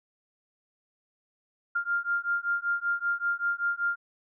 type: beating tone pair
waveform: sine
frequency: 1396.9 / 1402.1 Hz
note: F6 / F6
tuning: 0 / +6 cents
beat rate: 5.2 Hz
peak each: -29 dBFS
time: 1.75-3.96 s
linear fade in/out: 10 ms
effects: none